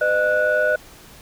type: tone cluster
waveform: sine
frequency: 506 / 610 / 1471 Hz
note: B4 / D#5 / F#6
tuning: +42 / -34 / -11 cents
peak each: -22 / -18 / -19 dBFS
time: 0.01-0.76 s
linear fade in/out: 5 ms
effects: tanh soft clip ceiling -9 dBFS + pink hiss -45 dBFS RMS until 1.21 s